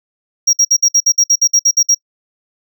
triangle tone bursts, 5640 Hz, F8, 16 cents sharp, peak -6 dBFS, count 13, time 0.47-1.948 s, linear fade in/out 10 ms, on 62 ms, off 56 ms, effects noise-tail reverb RT60 0.1 s tail -26 dB re dry

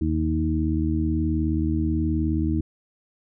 harmonic tone with a mistuned harmonic, 78.8 Hz, D#2, 23 cents sharp, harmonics 1 / 2 / 3 / 4, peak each -24 / -29 / -28 / -25 dBFS, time 0.01-2.61 s, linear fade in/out 5 ms, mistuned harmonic 1, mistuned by +27 cents, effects none

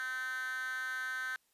10% pulse tone with high-pass filter, 257.4 Hz, C4, 28 cents flat, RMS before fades -38 dBFS, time 0-1.36 s, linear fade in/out 0 ms, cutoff 1600 Hz, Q 9.4, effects white hiss -74 dBFS RMS until 1.53 s + resampled to 32000 Hz

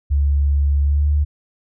sine tone with pitch glide, 71.1 to 73.52 Hz, C#2 to D2, +45 to +2 cents, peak -13 dBFS, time 0.1-1.25 s, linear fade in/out 20 ms, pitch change +57 cents, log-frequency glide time 0.83-1.08 s, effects none

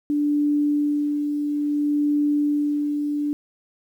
sine tone with tremolo, 293.2 Hz, D4, 3 cents flat, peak -17 dBFS, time 0.1-3.33 s, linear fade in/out 0 ms, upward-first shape sine, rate 0.59 Hz, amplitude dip 40%, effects 9-bit

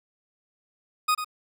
40% pulse tone with echo, 1244.5 Hz, D#6, in tune, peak -19 dBFS, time 1.08-1.15 s, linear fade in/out 10 ms, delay 96 ms, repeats 1, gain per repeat -9 dB, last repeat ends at 1.246 s, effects none

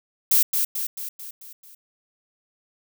violet noise with echo, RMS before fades -17 dBFS, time 0.31-0.43 s, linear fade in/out 5 ms, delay 220 ms, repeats 6, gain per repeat -5 dB, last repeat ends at 1.75 s, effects none

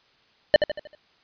square tone with echo, 600 Hz, D5, 37 cents sharp, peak -11 dBFS, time 0.54-0.56 s, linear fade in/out 0 ms, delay 78 ms, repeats 5, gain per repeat -7 dB, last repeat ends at 0.95 s, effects white hiss -61 dBFS RMS until 1.23 s + resampled to 11025 Hz

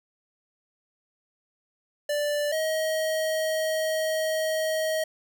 square tone pair in turn, 587.3 / 632 Hz, D5 / D#5, 0 / +27 cents, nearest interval minor second, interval 127 cents, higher second, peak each -25 dBFS, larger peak neither, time 2.09-2.52 / 2.52-5.04 s, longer second, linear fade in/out 5 ms, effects none

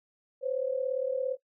sine tone pair together, 511 / 548.5 Hz, C5 / C#5, -41 / -18 cents, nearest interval minor second, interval 123 cents, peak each -30 / -31 dBFS, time 0.41-1.37 s, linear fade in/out 50 ms, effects noise-tail reverb RT60 0.1 s tail -18 dB re dry

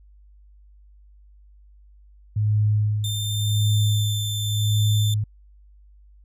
sine tone with tremolo, 105.6 Hz, G#2, 29 cents sharp, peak -16 dBFS, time 2.36-5.24 s, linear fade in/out 5 ms, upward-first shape sine, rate 0.89 Hz, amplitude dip 65%
sawtooth tone with pitch glide, 3588 to 3553 Hz, A7 to A7, +33 to +16 cents, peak -25 dBFS, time 3.04-5.14 s, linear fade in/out 2 ms, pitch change -17 cents, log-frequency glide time 3.48-4.05 s
effects added 50 Hz sine -48 dBFS peak until 6.24 s

